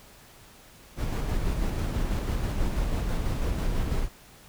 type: noise with tremolo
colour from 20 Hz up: brown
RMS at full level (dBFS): -26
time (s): 0.96-4.09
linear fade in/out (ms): 50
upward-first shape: square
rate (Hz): 6.1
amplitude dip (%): 25
effects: pink hiss -52 dBFS RMS until 4.48 s